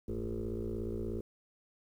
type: tone with frequency modulation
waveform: sine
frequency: 220 Hz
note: A3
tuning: in tune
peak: -33 dBFS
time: 0.08-1.21 s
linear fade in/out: 5 ms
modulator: 56.8 Hz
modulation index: 4
effects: tanh soft clip ceiling -30 dBFS + 11-bit